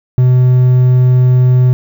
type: tone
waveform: triangle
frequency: 126.4 Hz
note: B2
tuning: 41 cents sharp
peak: -3 dBFS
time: 0.18-1.73 s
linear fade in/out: 0 ms
effects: 7-bit